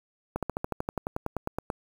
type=slowing click train; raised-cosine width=1 ms; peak=-15 dBFS; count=16; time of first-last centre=0.36-1.702 s; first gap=67 ms; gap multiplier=1.04; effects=7-bit